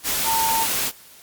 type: tone in noise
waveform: sine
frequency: 902 Hz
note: A5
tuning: 43 cents sharp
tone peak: -20 dBFS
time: 0.24-0.67 s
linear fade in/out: 50 ms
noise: white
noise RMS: -23 dBFS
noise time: 0.03-0.92 s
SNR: 0 dB
effects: white hiss -47 dBFS RMS until 1.22 s + Opus 48 kbps